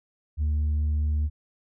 sine tone, 75.4 Hz, D2, 46 cents sharp, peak -19 dBFS, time 0.37-1.3 s, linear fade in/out 50 ms, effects tanh soft clip ceiling -21 dBFS

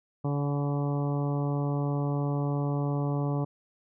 harmonic tone with a mistuned harmonic, 143 Hz, D3, 46 cents flat, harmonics 1 / 2 / 3 / 4 / 5 / 6 / 7 / 8, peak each -27 / -33 / -37 / -39 / -41 / -43 / -44 / -45 dBFS, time 0.24-3.45 s, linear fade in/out 10 ms, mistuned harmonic 5, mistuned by +24 cents, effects none

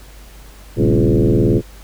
sine tone with frequency modulation, 107.3 Hz, A2, 43 cents flat, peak -10 dBFS, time 0.76-1.62 s, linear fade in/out 50 ms, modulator 78 Hz, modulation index 4.4, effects added 50 Hz sine -37 dBFS peak until 1.83 s + pink hiss -44 dBFS RMS until 1.83 s

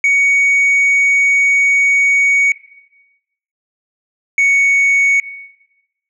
sine tone pair in turn, 2240 / 2226 Hz, C#7 / C#7, +18 / +7 cents, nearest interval unison, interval 11 cents, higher first, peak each -6 dBFS, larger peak neither, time 0.04-2.52 / 4.38-5.2 s, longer first, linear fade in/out 2 ms, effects noise-tail reverb RT60 1.0 s tail -18 dB re dry + tanh soft clip ceiling -8 dBFS

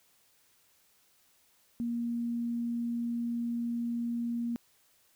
sine tone, 235.8 Hz, A#3, 20 cents sharp, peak -30 dBFS, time 1.8-4.56 s, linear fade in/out 0 ms, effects white hiss -67 dBFS RMS until 5.15 s

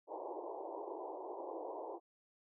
pink band-pass noise, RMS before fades -45 dBFS, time 0.07-2 s, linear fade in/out 50 ms, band 320 to 1000 Hz, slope 96 dB/octave, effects none

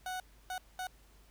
30% pulse tone bursts at uneven times, 740 Hz, F#5, in tune, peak -34 dBFS, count 3, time 0.06-0.2 / 0.5-0.58 / 0.79-0.87 s, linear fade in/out 2 ms, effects added 50 Hz sine -60 dBFS peak until 1.3 s + pink hiss -65 dBFS RMS until 1.3 s

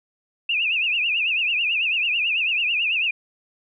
sine tone with vibrato, 2630 Hz, E7, 5 cents flat, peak -19 dBFS, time 0.49-3.11 s, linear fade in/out 5 ms, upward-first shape triangle, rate 9.1 Hz, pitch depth 170 cents each way, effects none

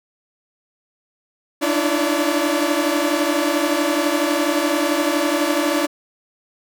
sawtooth tone cluster, 292.5 / 304.3 / 336.9 / 571 Hz, D4 / D#4 / E4 / D5, -7 / -38 / +38 / -49 cents, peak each -19 dBFS, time 1.61-5.87 s, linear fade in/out 20 ms, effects none

